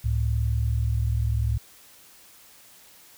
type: tone pair together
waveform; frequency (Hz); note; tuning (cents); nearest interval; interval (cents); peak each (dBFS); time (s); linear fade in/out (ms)
sine; 68.8 / 109.21; C#2 / A2; -12 / -12; minor sixth; 800; -24 / -24; 0.04-1.58; 10
effects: white hiss -52 dBFS RMS until 3.17 s